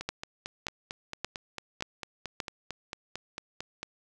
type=two click trains; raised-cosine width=0.2 ms; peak=-19 / -14 dBFS; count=18 / 5; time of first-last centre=0.01-3.83 / 0.09-2.402 s; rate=4.45 / 1.73 Hz; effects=none